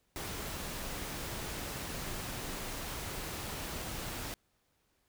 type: noise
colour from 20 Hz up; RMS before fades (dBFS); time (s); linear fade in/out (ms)
pink; -40; 0.16-4.34; 0
effects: pink hiss -75 dBFS RMS until 5.08 s